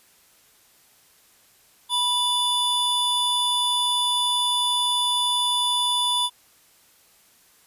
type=tone pair together; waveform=square; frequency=979 / 3489 Hz; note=B5 / A7; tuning=-15 / -15 cents; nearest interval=octave + minor seventh; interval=2200 cents; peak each=-26 / -22 dBFS; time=1.89-6.3 s; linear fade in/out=50 ms; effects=white hiss -57 dBFS RMS until 7.66 s + resampled to 32000 Hz